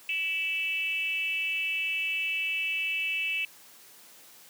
sine tone with frequency modulation, 2637 Hz, E7, in tune, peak -27 dBFS, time 0.09-3.45 s, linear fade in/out 2 ms, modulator 345 Hz, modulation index 0.71, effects white hiss -53 dBFS RMS until 4.49 s + high-pass 150 Hz 12 dB/octave

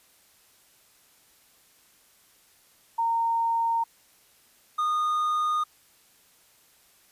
sine / triangle tone pair in turn, 920 / 1228.1 Hz, A#5 / D#6, -23 / -23 cents, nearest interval perfect fourth, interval 500 cents, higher second, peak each -22 / -21 dBFS, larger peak second, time 2.98-3.84 / 4.78-5.64 s, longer neither, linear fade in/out 10 ms, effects white hiss -60 dBFS RMS until 7.11 s + resampled to 32000 Hz

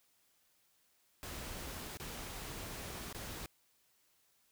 pink noise with dropouts, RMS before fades -45 dBFS, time 1.23-3.46 s, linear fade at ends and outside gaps 0 ms, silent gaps 1.972-1.999 / 3.127-3.147 s, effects white hiss -73 dBFS RMS until 4.51 s

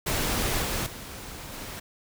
pink noise with level steps, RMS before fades -27 / -29 / -40 / -38 dBFS, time 0.06-1.8 s, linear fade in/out 10 ms, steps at 0.62 / 0.86 / 1.52 s, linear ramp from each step 5 ms, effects none

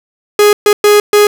45% pulse tone bursts at uneven times, 415.3 Hz, G#4, in tune, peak -4 dBFS, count 4, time 0.39-0.53 / 0.66-0.73 / 0.84-1 / 1.13-1.27 s, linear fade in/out 2 ms, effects none

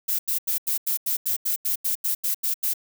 violet noise bursts, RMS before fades -24 dBFS, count 14, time 0.08-2.738 s, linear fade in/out 10 ms, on 110 ms, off 86 ms, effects none

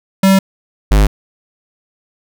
square tone pair in turn, 192.8 / 51.07 Hz, G3 / G#1, -28 / -28 cents, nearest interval octave + major seventh, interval 2300 cents, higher first, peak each -7 dBFS, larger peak neither, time 0.23-0.39 / 0.91-1.07 s, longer neither, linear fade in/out 5 ms, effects none

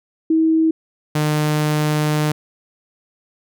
sine / sawtooth tone pair in turn, 321 / 151.49 Hz, E4 / D#3, -46 / -46 cents, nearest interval octave + minor second, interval 1300 cents, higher first, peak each -12 dBFS, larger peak neither, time 0.3-0.71 / 1.15-2.32 s, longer second, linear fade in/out 5 ms, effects none

